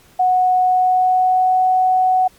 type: tone with pitch glide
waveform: sine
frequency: 736 to 743.3 Hz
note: F#5 to F#5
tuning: -9 to +8 cents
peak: -11 dBFS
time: 0.19-2.28 s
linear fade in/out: 10 ms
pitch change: +17 cents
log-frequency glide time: 0.61-1.63 s
effects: pink hiss -50 dBFS RMS until 2.38 s + MP3 96 kbps